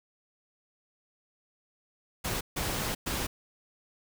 pink noise bursts at uneven times, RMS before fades -32 dBFS, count 3, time 2.24-2.41 / 2.56-2.95 / 3.06-3.27 s, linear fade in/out 10 ms, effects none

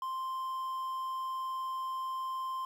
triangle tone with quantisation, 1046.5 Hz, C6, in tune, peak -32 dBFS, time 0.02-2.65 s, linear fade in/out 2 ms, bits 10, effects none

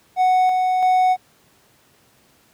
triangle tone with tremolo, 740 Hz, F#5, in tune, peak -11 dBFS, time 0.16-1.17 s, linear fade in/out 50 ms, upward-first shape square, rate 1.5 Hz, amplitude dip 30%, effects pink hiss -56 dBFS RMS until 2.53 s + high-pass 100 Hz 12 dB/octave

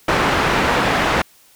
white low-pass noise, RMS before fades -17 dBFS, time 0.08-1.22 s, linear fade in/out 5 ms, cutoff 1600 Hz, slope 12 dB/octave, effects white hiss -51 dBFS RMS until 1.55 s

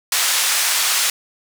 white band-pass noise, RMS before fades -18 dBFS, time 0.12-1.1 s, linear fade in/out 2 ms, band 960 to 9500 Hz, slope 12 dB/octave, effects none

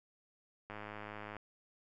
click train, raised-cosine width 0.5 ms, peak -30 dBFS, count 71, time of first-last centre 0.7-1.367 s, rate 105 Hz, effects none

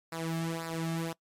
sawtooth tone with flanger, 164.4 Hz, E3, 4 cents flat, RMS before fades -34 dBFS, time 0.12-1.13 s, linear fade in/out 5 ms, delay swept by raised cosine 0.31 to 2.11 ms, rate 1.9 Hz, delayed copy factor -0.75, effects noise-tail reverb RT60 0.1 s tail -23 dB re dry + MP3 64 kbps

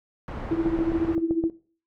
pink low-pass noise, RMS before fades -34 dBFS, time 0.28-1.15 s, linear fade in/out 0 ms, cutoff 1300 Hz, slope 12 dB/octave
sine tone with tremolo, 329.6 Hz, E4, in tune, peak -18 dBFS, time 0.51-1.5 s, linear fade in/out 2 ms, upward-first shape triangle, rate 14 Hz, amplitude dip 85%
click train, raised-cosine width 2 ms, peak -18 dBFS, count 8, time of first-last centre 0.53-1.439 s, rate 7.7 Hz
effects noise-tail reverb RT60 0.4 s tail -17 dB re dry

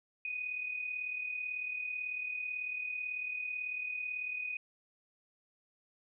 sine tone with amplitude modulation, 2489 Hz, D#7, in tune, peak -33 dBFS, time 0.25-4.57 s, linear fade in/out 2 ms, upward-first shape sine, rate 38.1 Hz, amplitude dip 55%, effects none

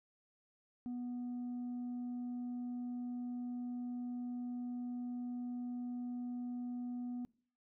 sine tone, 245 Hz, B3, 14 cents flat, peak -36 dBFS, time 0.86-7.25 s, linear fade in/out 0 ms, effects noise-tail reverb RT60 0.5 s tail -25 dB re dry + tanh soft clip ceiling -38 dBFS

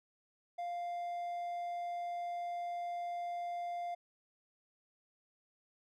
triangle tone, 698.5 Hz, F5, in tune, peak -35 dBFS, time 0.58-3.95 s, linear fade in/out 10 ms, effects none

